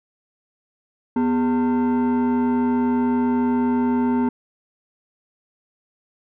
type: tone with frequency modulation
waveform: sine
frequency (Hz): 246.9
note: B3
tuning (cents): 0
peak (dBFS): -14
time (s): 1.16-4.29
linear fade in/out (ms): 5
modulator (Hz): 655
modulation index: 0.6
effects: tanh soft clip ceiling -16 dBFS